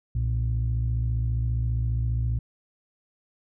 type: tone pair together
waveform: sine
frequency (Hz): 61.66 / 116.54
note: B1 / A#2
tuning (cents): -2 / 0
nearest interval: major seventh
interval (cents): 1102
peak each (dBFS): -24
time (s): 0.15-2.39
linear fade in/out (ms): 5
effects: tanh soft clip ceiling -18 dBFS